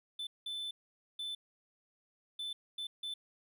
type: tone bursts at uneven times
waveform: triangle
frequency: 3520 Hz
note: A7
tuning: in tune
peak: -36 dBFS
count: 6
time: 0.19-0.27 / 0.46-0.71 / 1.19-1.35 / 2.39-2.53 / 2.78-2.87 / 3.03-3.14 s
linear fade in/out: 5 ms
effects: none